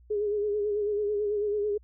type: tone with vibrato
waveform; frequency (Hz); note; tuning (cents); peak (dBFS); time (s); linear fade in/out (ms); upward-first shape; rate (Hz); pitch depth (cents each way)
sine; 415; G#4; -1; -25; 0.1-1.78; 10; sine; 9.1; 45
effects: added 60 Hz sine -53 dBFS peak until 1.83 s